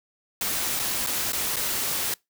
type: noise with dropouts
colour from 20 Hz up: white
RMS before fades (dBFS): -27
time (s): 0.41-2.14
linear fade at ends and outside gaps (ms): 2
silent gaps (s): 0.793-0.796 / 1.065-1.07 / 1.322-1.331 / 1.56-1.566
effects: noise-tail reverb RT60 0.2 s tail -25 dB re dry